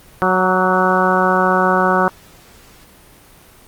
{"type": "harmonic tone with a mistuned harmonic", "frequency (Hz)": 185, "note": "F#3", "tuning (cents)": 0, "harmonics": [1, 2, 3, 4, 5, 6, 7, 8], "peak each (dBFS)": [-20, -20, -20, -20, -20, -20, -20, -20], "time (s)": [0.22, 2.08], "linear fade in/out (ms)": 0, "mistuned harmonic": 6, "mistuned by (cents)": 31, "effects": ["pink hiss -45 dBFS RMS until 3.67 s", "Opus 32 kbps"]}